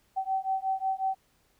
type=beating tone pair; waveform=sine; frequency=764 / 769.5 Hz; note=G5 / G5; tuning=-45 / -32 cents; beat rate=5.5 Hz; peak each=-30 dBFS; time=0.16-1.15 s; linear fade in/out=20 ms; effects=pink hiss -68 dBFS RMS until 1.59 s